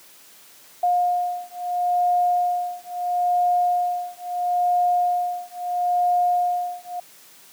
sine beating tone pair, 712 / 712.75 Hz, F5 / F5, +33 / +35 cents, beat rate 0.75 Hz, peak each -22 dBFS, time 0.83-7 s, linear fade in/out 5 ms, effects white hiss -49 dBFS RMS until 7.52 s + high-pass 150 Hz 12 dB/octave

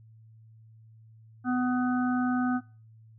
harmonic tone, 250 Hz, B3, 21 cents sharp, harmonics 1 / 3 / 5 / 6, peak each -25 / -34 / -36 / -36 dBFS, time 1.44-2.61 s, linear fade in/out 50 ms, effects noise-tail reverb RT60 0.4 s tail -24 dB re dry + added 111 Hz sine -51 dBFS peak until 3.18 s

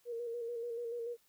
sine tone with vibrato, 470.5 Hz, A#4, 16 cents sharp, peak -37 dBFS, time 0.05-1.17 s, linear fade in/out 50 ms, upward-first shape square, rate 6.9 Hz, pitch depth 33 cents each way, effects white hiss -71 dBFS RMS until 1.28 s

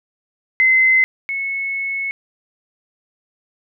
sine tone pair in turn, 2056 / 2197 Hz, C7 / C#7, -31 / -16 cents, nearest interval minor second, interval 115 cents, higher second, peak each -10 / -20 dBFS, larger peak first, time 0.6-1.04 / 1.29-2.11 s, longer second, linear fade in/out 0 ms, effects none

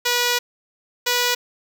5% pulse tone pair in turn, 485.7 / 488.5 Hz, B4 / B4, -29 / -19 cents, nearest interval unison, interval 10 cents, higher second, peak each -6 dBFS, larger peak neither, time 0.05-0.39 / 1.06-1.35 s, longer first, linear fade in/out 10 ms, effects none

